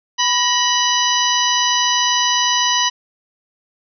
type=harmonic tone with a mistuned harmonic; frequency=987.8 Hz; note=B5; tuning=in tune; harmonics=1 / 2 / 3 / 4 / 5 / 6; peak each=-19 / -23 / -19 / -24 / -24 / -21 dBFS; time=0.18-2.9 s; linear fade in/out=20 ms; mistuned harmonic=2; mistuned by=-71 cents; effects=none